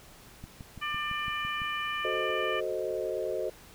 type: click train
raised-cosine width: 5 ms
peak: -30 dBFS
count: 8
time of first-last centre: 0.44-1.618 s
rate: 5.94 Hz
type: harmonic tone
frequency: 596 Hz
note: D5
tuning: 25 cents sharp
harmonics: 2 / 3 / 4 / 5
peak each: -34 / -36 / -37 / -38 dBFS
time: 0.81-2.61 s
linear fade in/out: 20 ms
type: chord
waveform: sine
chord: F# diminished seventh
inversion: none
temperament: equal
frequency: 370 / 440 / 523.3 / 622.3 Hz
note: F#4 / A4 / C5 / Eb5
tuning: 0 / 0 / 0 / 0 cents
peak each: -35 dBFS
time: 2.04-3.5 s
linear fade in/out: 10 ms
effects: pink hiss -53 dBFS RMS until 3.74 s